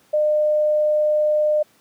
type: tone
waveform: sine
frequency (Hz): 605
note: D#5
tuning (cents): -49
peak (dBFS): -15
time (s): 0.13-1.63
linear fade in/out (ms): 10
effects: pink hiss -57 dBFS RMS until 1.8 s + high-pass 150 Hz 12 dB/octave